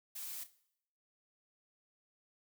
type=noise with echo; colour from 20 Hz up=blue; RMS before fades=-44 dBFS; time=0.15-0.44 s; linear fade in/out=10 ms; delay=32 ms; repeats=2; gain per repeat=-13 dB; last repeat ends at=0.504 s; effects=noise-tail reverb RT60 0.7 s tail -18 dB re dry